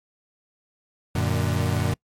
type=chord; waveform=35% pulse; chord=Gb augmented; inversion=none; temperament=equal with one note detuned; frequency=92.5 / 116.54 / 147.68 Hz; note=Gb2 / Bb2 / D3; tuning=0 / 0 / +10 cents; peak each=-23 / -24 / -25 dBFS; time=1.15-1.94 s; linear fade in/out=5 ms; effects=noise-tail reverb RT60 0.1 s tail -25 dB re dry + MP3 64 kbps